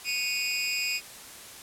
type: tone with amplitude modulation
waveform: 25% pulse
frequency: 2489 Hz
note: D#7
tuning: in tune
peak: -19 dBFS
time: 0.04-1.01 s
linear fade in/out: 50 ms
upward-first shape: sine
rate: 278 Hz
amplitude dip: 90%
effects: white hiss -45 dBFS RMS until 1.62 s + low-pass 12000 Hz 12 dB/octave